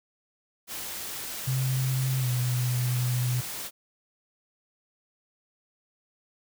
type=noise; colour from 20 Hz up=white; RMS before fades=-36 dBFS; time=0.67-3.71 s; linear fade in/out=50 ms
type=tone with pitch glide; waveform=sine; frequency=130.81 to 124.33 Hz; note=C3 to B2; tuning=0 to +12 cents; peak=-24 dBFS; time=1.47-3.41 s; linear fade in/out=10 ms; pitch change=-88 cents; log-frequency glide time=2.2-2.27 s
effects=none